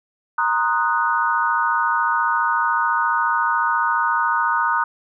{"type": "chord", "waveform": "sine", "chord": "C half-diminished seventh", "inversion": "third", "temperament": "equal", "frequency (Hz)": [932.3, 1046.5, 1244.5, 1480], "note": ["Bb5", "C6", "Eb6", "Gb6"], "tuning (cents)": [0, 0, 0, 0], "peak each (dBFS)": [-21, -27, -21, -22], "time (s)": [0.38, 4.84], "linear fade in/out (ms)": 5, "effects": []}